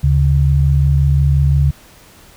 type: tone pair together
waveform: sine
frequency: 74 / 139.69 Hz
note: D2 / C#3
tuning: +14 / +14 cents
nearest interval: major seventh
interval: 1100 cents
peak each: -12 dBFS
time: 0.03-1.71 s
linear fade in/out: 10 ms
effects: pink hiss -44 dBFS RMS until 2.36 s